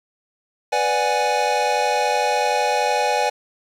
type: chord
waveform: square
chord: G# half-diminished seventh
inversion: first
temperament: equal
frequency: 493.9 / 587.3 / 740 / 830.6 Hz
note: B4 / D5 / F#5 / G#5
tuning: 0 / 0 / 0 / 0 cents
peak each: -25 / -25 / -26 / -21 dBFS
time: 0.72-3.3 s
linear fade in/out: 10 ms
effects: low-pass 7000 Hz 12 dB/octave + 8-bit